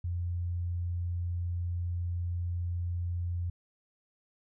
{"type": "tone", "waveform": "sine", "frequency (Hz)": 87.31, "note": "F2", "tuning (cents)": 0, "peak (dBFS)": -30, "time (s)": [0.04, 3.5], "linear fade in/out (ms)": 5, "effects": []}